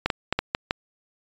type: clicks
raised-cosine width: 0.3 ms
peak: -6 dBFS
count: 6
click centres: 0.06 / 0.102 / 0.326 / 0.39 / 0.549 / 0.709 s
effects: resampled to 16000 Hz